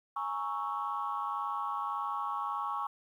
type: chord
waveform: sine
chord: A# half-diminished seventh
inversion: third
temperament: equal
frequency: 830.6 / 932.3 / 1108.7 / 1318.5 Hz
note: G#5 / A#5 / C#6 / E6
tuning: 0 / 0 / 0 / 0 cents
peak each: -38 / -40 / -34 / -40 dBFS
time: 0.16-2.87 s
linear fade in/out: 5 ms
effects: tanh soft clip ceiling -24 dBFS + 11-bit